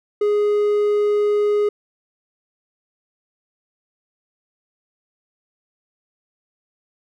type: tone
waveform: triangle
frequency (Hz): 415.3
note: G#4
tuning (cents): 0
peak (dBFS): -13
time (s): 0.21-1.69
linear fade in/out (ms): 5
effects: none